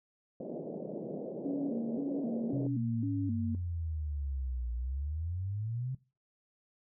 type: band-pass noise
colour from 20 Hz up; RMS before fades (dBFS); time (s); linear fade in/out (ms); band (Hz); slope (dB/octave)
white; -40; 0.4-2.67; 2; 150 to 600; 48
type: tone with vibrato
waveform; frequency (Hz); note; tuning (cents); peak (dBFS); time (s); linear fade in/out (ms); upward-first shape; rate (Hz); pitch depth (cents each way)
sine; 254.3; C4; -49; -32; 1.45-3.55; 2; square; 1.9; 170
type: exponential two-way sweep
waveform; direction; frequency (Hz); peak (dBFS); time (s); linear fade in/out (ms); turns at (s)
sine; down then up; 133.9 to 58.27 to 133.9; -33; 2.53-5.95; 5; 4.73
effects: noise-tail reverb RT60 0.3 s tail -20 dB re dry